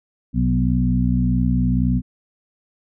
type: harmonic tone with a mistuned harmonic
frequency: 61.74 Hz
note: B1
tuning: in tune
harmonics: 1 / 2 / 3 / 4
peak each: -21 / -21 / -21 / -21 dBFS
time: 0.33-2.02 s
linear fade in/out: 50 ms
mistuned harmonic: 2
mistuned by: +37 cents
effects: none